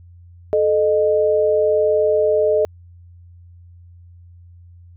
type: tone pair together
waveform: sine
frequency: 434.3 / 613 Hz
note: A4 / D#5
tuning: -23 / -26 cents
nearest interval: tritone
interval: 597 cents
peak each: -16 dBFS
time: 0.53-2.65 s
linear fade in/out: 0 ms
effects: added 87 Hz sine -41 dBFS peak until 4.96 s